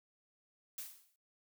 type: noise with exponential decay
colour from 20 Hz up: blue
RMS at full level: -41 dBFS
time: 0.78-1.16 s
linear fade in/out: 2 ms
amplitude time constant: 82 ms
effects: noise-tail reverb RT60 0.3 s tail -25 dB re dry